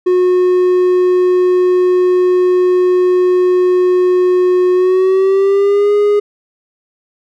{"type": "tone with pitch glide", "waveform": "triangle", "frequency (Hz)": [363.4, 412.6], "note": ["F#4", "G#4"], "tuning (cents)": [-31, -11], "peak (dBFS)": -6, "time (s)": [0.06, 6.2], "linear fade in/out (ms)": 10, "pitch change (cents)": 220, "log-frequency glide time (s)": [4.73, 5.93], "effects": []}